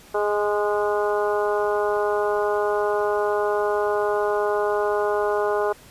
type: harmonic tone with a mistuned harmonic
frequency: 207.7 Hz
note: G#3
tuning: in tune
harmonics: 2 / 3 / 4 / 5 / 6 / 7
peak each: -22 / -26 / -28 / -30 / -32 / -33 dBFS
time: 0.14-5.73 s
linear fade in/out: 10 ms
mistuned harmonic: 6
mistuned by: -22 cents
effects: pink hiss -48 dBFS RMS until 5.9 s + resampled to 32000 Hz